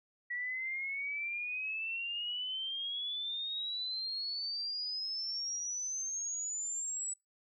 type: exponential sweep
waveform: sine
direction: up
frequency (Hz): 1932 to 7902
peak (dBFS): -35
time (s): 0.3-7.14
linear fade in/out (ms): 10
effects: noise-tail reverb RT60 0.2 s tail -24 dB re dry